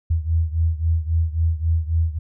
sine beating tone pair, 80.6 / 84.3 Hz, E2 / E2, -38 / +39 cents, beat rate 3.7 Hz, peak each -19 / -22 dBFS, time 0.1-2.19 s, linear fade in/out 10 ms, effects none

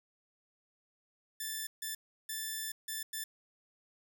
5% pulse tone bursts at uneven times, 1760 Hz, A6, in tune, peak -26 dBFS, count 5, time 1.4-1.67 / 1.82-1.95 / 2.29-2.72 / 2.88-3.03 / 3.13-3.24 s, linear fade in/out 5 ms, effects none

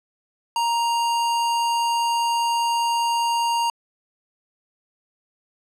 square tone, 935 Hz, A#5, 5 cents sharp, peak -20 dBFS, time 0.56-3.7 s, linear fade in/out 2 ms, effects low-pass 10000 Hz 12 dB/octave

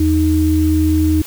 sine tone pair together, 82.1 / 310.7 Hz, E2 / D#4, -6 / -2 cents, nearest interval octave + major seventh, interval 2304 cents, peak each -14 / -13 dBFS, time 0-1.22 s, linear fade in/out 5 ms, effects white hiss -34 dBFS RMS until 1.26 s

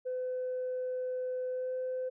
sine tone with pitch glide, 507 to 511.7 Hz, B4 to C5, +45 to -39 cents, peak -31 dBFS, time 0.05-2.1 s, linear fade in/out 20 ms, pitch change +16 cents, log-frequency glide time 1.5-1.74 s, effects tanh soft clip ceiling -29 dBFS

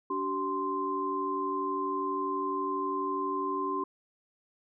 sine tone cluster, 289.8 / 382 / 1043 Hz, D4 / G4 / C6, -23 / -45 / -6 cents, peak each -36 / -34 / -31 dBFS, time 0.1-3.84 s, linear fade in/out 5 ms, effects none

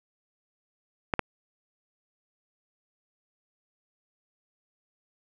clicks, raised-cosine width 0.5 ms, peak -9 dBFS, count 2, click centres 1.138 / 1.193 s, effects none

